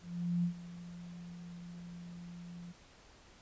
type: tone with ADSR envelope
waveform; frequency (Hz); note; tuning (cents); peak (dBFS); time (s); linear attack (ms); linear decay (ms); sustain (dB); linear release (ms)
sine; 173.9; F3; -7; -28; 0.01-2.73; 430; 93; -17; 20
effects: pink hiss -60 dBFS RMS until 3.41 s + resampled to 16000 Hz